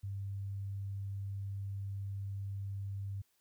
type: tone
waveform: sine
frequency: 98.8 Hz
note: G2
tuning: 14 cents sharp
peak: -37 dBFS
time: 0.03-3.22 s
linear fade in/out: 10 ms
effects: white hiss -75 dBFS RMS until 3.4 s